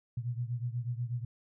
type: beating tone pair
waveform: sine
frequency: 118.3 / 126.5 Hz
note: A#2 / B2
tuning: +26 / +42 cents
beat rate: 8.2 Hz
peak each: -34 / -37 dBFS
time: 0.17-1.25 s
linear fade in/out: 5 ms
effects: none